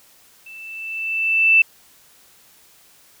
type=tone with level ramp; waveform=sine; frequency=2653 Hz; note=E7; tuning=10 cents sharp; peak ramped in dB=-37 to -8 dBFS; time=0.46-1.62 s; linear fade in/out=5 ms; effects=white hiss -52 dBFS RMS until 3.2 s